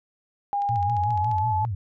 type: tone with pitch glide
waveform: sine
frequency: 810 to 863.1 Hz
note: G#5 to A5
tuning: -43 to -34 cents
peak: -22 dBFS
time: 0.53-1.65 s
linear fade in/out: 0 ms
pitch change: +109 cents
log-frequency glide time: 0.76-1.41 s
type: click train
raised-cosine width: 0.2 ms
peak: -29 dBFS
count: 12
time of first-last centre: 0.62-1.384 s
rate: 14.4 Hz
type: tone with vibrato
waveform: sine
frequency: 103.5 Hz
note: G#2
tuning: 5 cents flat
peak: -25 dBFS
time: 0.69-1.75 s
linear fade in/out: 5 ms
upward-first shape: sine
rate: 5.4 Hz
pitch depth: 260 cents each way
effects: none